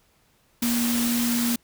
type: tone in noise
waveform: sine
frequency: 237.7 Hz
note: A#3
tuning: 34 cents sharp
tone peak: -22 dBFS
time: 0.62-1.56 s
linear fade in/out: 5 ms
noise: white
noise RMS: -28 dBFS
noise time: 0.62-1.56 s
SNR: +3 dB
effects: pink hiss -63 dBFS RMS until 1.63 s